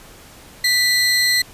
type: tone pair together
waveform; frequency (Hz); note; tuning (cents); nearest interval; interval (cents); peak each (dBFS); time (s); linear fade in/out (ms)
40% pulse; 1975.5 / 4186; B6 / C8; 0 / 0; octave + minor second; 1300; -16; 0.64-1.42; 5
effects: pink hiss -43 dBFS RMS until 1.53 s + resampled to 32000 Hz